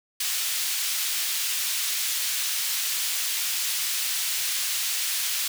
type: high-pass noise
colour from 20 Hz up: pink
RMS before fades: -27 dBFS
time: 0.2-5.48 s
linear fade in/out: 5 ms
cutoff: 3000 Hz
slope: 12 dB/octave
effects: none